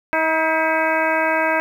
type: harmonic tone with a mistuned harmonic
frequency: 319 Hz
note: D#4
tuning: 43 cents sharp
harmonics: 1 / 2 / 3 / 4 / 5 / 6 / 7 / 8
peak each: -27 / -21 / -22 / -28 / -22 / -28 / -27 / -29 dBFS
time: 0.13-1.6 s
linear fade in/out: 0 ms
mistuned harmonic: 6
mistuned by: +71 cents
effects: 8-bit